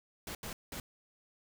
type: noise bursts at uneven times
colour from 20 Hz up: pink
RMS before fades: -42 dBFS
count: 3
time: 0.27-0.35 / 0.43-0.53 / 0.72-0.8 s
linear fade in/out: 2 ms
effects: none